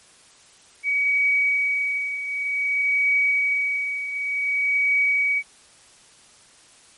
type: tone with tremolo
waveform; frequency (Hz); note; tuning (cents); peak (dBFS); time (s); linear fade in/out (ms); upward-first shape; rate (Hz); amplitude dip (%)
sine; 2265; C#7; +37; -16; 0.83-5.43; 50; triangle; 0.54; 70
effects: white hiss -52 dBFS RMS until 6.97 s + MP3 48 kbps